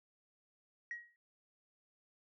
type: tone with exponential decay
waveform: sine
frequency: 1898 Hz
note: A#6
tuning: 31 cents sharp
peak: -36 dBFS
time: 0.91-1.16 s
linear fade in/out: 1 ms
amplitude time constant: 53 ms
effects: tanh soft clip ceiling -35 dBFS